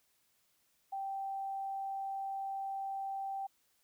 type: tone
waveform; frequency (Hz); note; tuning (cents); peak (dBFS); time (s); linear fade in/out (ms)
sine; 781; G5; -7; -36; 0.92-3.47; 10
effects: white hiss -74 dBFS RMS until 3.83 s